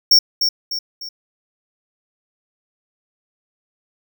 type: tone with echo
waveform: square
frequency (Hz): 5490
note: F8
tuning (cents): -31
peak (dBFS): -8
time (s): 0.11-0.19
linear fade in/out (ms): 5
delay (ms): 300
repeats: 3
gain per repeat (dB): -7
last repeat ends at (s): 1.09
effects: none